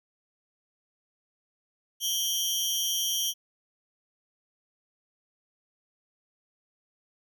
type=tone cluster; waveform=sawtooth; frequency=3078 / 3260 / 5770 Hz; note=G7 / G#7 / F#8; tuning=-32 / -33 / -44 cents; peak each=-28 dBFS; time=2-3.34 s; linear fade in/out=50 ms; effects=none